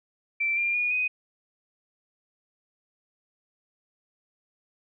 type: tone with pitch steps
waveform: sine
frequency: 2339 / 2391 / 2444 / 2498 Hz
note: D7 / D7 / D#7 / D#7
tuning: -8 / +30 / -32 / +6 cents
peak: -23 dBFS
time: 0.4-1.08 s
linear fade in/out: 10 ms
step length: 170 ms
effects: none